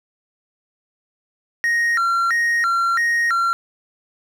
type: tone with vibrato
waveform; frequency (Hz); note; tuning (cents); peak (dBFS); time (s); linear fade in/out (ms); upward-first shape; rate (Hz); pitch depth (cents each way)
triangle; 1600; G6; +35; -14; 1.64-3.53; 0; square; 1.5; 270
effects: none